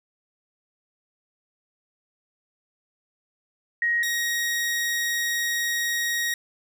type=tone pair in turn; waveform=sine / sawtooth; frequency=1884 / 1884 Hz; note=A#6 / A#6; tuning=+18 / +18 cents; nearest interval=unison; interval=0 cents; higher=neither; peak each=-20 dBFS; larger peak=neither; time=3.82-4.03 / 4.03-6.34 s; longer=second; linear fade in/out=2 ms; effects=10-bit